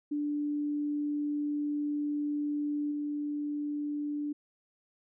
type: tone with level steps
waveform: sine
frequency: 293.7 Hz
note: D4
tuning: in tune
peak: -29 / -31 dBFS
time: 0.11-4.33 s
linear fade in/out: 10 ms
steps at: 2.91 s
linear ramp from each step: 10 ms
effects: none